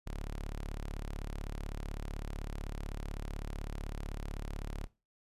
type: tone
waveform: sawtooth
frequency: 35.87 Hz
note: D1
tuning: 40 cents flat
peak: -34 dBFS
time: 0.06-4.87 s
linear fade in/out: 10 ms
effects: noise-tail reverb RT60 0.3 s tail -20 dB re dry + resampled to 32000 Hz